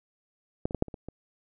clicks, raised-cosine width 2 ms, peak -13 / -23 / -16 / -9 / -28 / -25 / -25 dBFS, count 7, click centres 0.655 / 0.709 / 0.747 / 0.824 / 0.883 / 0.942 / 1.086 s, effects none

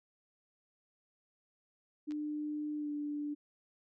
sine tone with pitch glide, 299.6 to 293.9 Hz, D4 to D4, +35 to +1 cents, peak -35 dBFS, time 2.07-3.35 s, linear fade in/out 20 ms, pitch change -34 cents, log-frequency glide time 2.77-2.9 s
clicks, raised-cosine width 0.2 ms, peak -37 dBFS, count 2, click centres 2.109 / 2.12 s
effects none

